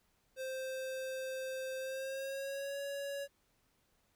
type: tone with pitch glide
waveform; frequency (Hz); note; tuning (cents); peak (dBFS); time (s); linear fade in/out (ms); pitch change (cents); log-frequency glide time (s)
square; 523.3 to 560.9; C5 to C#5; 0 to +20; -39; 0.36-3.28; 50; +120; 1.78-2.79
effects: pink hiss -75 dBFS RMS until 4.15 s